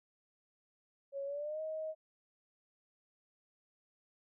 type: tone with pitch glide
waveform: sine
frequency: 554.4 to 629.5 Hz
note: C#5 to D#5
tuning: 0 to +20 cents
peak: -37 dBFS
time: 1.12-1.95 s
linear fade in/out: 50 ms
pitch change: +220 cents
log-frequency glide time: 1.25-1.61 s
effects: none